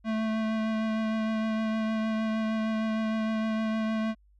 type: tone with vibrato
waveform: square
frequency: 220 Hz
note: A3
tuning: in tune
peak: -27 dBFS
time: 0.04-4.15 s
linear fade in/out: 50 ms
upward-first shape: triangle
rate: 6.5 Hz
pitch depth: 16 cents each way
effects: added 50 Hz sine -58 dBFS peak until 4.39 s + low-pass 3000 Hz 12 dB/octave